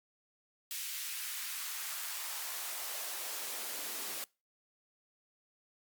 white noise with high-pass filter sweep, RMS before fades -40 dBFS, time 0.71-4.24 s, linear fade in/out 0 ms, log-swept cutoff 2400 to 250 Hz, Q 1.1, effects noise-tail reverb RT60 0.3 s tail -25 dB re dry + Opus 48 kbps

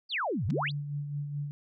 sine exponential two-way sweep, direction down then up, 4978 to 85.7 to 4978 Hz, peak -28 dBFS, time 0.09-0.72 s, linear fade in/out 50 ms, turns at 0.46 s
sine tone with tremolo, 144.8 Hz, D3, 24 cents flat, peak -30 dBFS, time 0.49-1.51 s, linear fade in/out 0 ms, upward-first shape sine, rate 4.7 Hz, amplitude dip 45%
clicks, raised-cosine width 0.2 ms, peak -31 dBFS, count 2, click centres 0.502 / 0.506 s
effects none

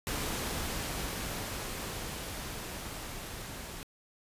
pink noise with level ramp, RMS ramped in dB -34 to -43 dBFS, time 0.07-3.83 s, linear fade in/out 0 ms, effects resampled to 32000 Hz

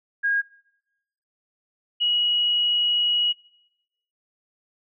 sine tone pair in turn, 1632 / 2908 Hz, G#6 / F#7, -31 / -31 cents, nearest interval minor seventh, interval 1000 cents, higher second, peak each -19 dBFS, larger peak neither, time 0.23-0.42 / 2-3.33 s, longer second, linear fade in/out 20 ms, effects noise-tail reverb RT60 0.9 s tail -23 dB re dry

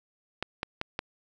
clicks, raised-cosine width 0.3 ms, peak -14 dBFS, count 4, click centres 0.426 / 0.631 / 0.814 / 0.991 s, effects none

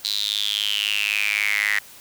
square tone with high-pass filter sweep, 51.91 Hz, G#1, in tune, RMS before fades -23 dBFS, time 0.04-1.79 s, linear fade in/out 5 ms, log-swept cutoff 4100 to 1900 Hz, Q 9.5, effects white hiss -45 dBFS RMS until 2 s

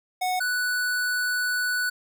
square tone pair in turn, 736 / 1482.7 Hz, F#5 / F#6, -9 / +3 cents, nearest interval octave, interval 1212 cents, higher second, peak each -24 dBFS, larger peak neither, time 0.21-0.4 / 0.4-1.9 s, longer second, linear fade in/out 10 ms, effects none

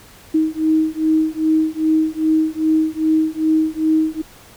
sine beating tone pair, 314 / 316.5 Hz, D#4 / D#4, +16 / +30 cents, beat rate 2.5 Hz, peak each -17 dBFS, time 0.34-4.22 s, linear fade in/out 10 ms, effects pink hiss -44 dBFS RMS until 4.56 s

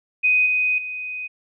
sine tone with level steps, 2500 Hz, D#7, 8 cents sharp, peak -14 / -17 / -27 dBFS, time 0.23-1.28 s, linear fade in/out 20 ms, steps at 0.46 / 0.78 s, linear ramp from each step 2 ms, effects none

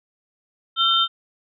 sine tone cluster, 1353 / 3114 / 3634 Hz, E6 / G7 / A#7, +45 / -12 / -45 cents, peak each -20 dBFS, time 0.76-1.08 s, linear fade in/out 50 ms, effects none

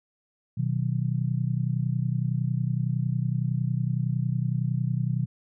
sine chord, B major, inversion none, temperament just, 123.47 / 154.34 / 185.21 Hz, B2 / D#3 / F#3, 0 / -14 / +2 cents, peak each -26 / -28 / -32 dBFS, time 0.57-5.26 s, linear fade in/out 10 ms, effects none

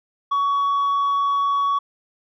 sine tone with tanh clipping, 1124 Hz, C#6, 24 cents sharp, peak -18 dBFS, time 0.31-1.79 s, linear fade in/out 10 ms, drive 2 dB, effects none

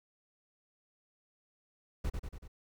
brown noise with echo, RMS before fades -33 dBFS, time 2.04-2.1 s, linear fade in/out 10 ms, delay 95 ms, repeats 4, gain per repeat -4 dB, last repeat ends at 2.48 s, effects none

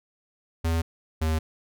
square tone pair in turn, 82.41 / 79.34 Hz, E2 / D#2, 0 / +34 cents, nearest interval minor second, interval 66 cents, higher first, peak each -23 / -23 dBFS, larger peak neither, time 0.64-0.82 / 1.21-1.39 s, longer neither, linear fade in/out 10 ms, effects none

